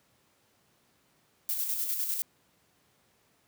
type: noise with tremolo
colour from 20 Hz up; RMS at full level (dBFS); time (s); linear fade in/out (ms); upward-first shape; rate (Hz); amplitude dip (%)
violet; -30; 1.49-2.22; 0; square; 10; 40
effects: pink hiss -68 dBFS RMS until 3.47 s + high-pass 100 Hz 12 dB/octave